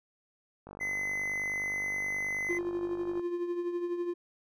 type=click train; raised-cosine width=1 ms; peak=-31 dBFS; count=126; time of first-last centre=0.67-3.195 s; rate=49.5 Hz
type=tone; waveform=triangle; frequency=2036 Hz; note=C7; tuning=48 cents flat; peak=-29 dBFS; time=0.8-2.59 s; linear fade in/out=20 ms
type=tone with tremolo; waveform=triangle; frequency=349.2 Hz; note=F4; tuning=in tune; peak=-26 dBFS; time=2.49-4.14 s; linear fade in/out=10 ms; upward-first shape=triangle; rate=12 Hz; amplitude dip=60%
effects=none